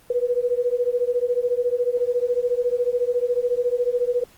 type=beating tone pair; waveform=sine; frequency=481.9 / 495.9 Hz; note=B4 / B4; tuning=-43 / +7 cents; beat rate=14 Hz; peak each=-22 dBFS; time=0.1-4.24 s; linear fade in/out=5 ms; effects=pink hiss -53 dBFS RMS until 4.37 s + Opus 24 kbps